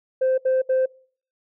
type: tone bursts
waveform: sine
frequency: 520 Hz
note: C5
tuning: 11 cents flat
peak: -15 dBFS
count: 3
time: 0.21-0.86 s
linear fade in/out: 10 ms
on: 170 ms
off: 70 ms
effects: noise-tail reverb RT60 0.5 s tail -25 dB re dry + tanh soft clip ceiling -15 dBFS